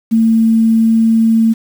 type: tone with quantisation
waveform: sine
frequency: 225.1 Hz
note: A3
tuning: 40 cents sharp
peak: -7 dBFS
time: 0.11-1.54 s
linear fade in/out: 20 ms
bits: 6
effects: none